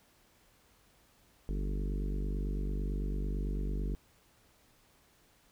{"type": "harmonic tone", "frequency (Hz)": 49, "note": "G1", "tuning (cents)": 0, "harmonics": [1, 3, 4, 5, 6, 7, 8, 9], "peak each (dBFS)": [-32, -42, -44, -46, -48, -49, -50, -51], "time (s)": [1.49, 3.95], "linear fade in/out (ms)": 0, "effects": ["pink hiss -66 dBFS RMS until 5.51 s"]}